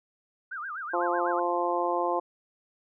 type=tone with vibrato; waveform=sine; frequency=1385 Hz; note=F6; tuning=15 cents flat; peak=-33 dBFS; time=0.51-1.4 s; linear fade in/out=10 ms; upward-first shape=sine; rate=8 Hz; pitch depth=270 cents each way
type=harmonic tone; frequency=174.61 Hz; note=F3; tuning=in tune; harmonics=2 / 3 / 4 / 5 / 6; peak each=-31 / -31 / -31 / -31 / -31 dBFS; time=0.93-2.2 s; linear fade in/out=10 ms
effects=none